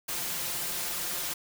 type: noise with comb filter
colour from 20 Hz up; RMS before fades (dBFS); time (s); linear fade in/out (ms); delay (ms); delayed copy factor
white; -33; 0.08-1.34; 10; 5.7; +0.85
effects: none